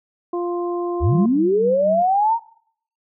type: harmonic tone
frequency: 349.2 Hz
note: F4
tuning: in tune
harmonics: 1 / 2 / 3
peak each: -21 / -30 / -31 dBFS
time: 0.33-1.26 s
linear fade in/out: 5 ms
type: linear sweep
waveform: sine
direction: up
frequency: 58.27 to 942 Hz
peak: -14 dBFS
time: 1-2.39 s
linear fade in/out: 50 ms
type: tone with tremolo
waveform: sine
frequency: 191 Hz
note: G3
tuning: 45 cents flat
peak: -24 dBFS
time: 1.12-2.02 s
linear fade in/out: 0 ms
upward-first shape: sine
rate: 4.1 Hz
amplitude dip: 70%
effects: noise-tail reverb RT60 0.6 s tail -20 dB re dry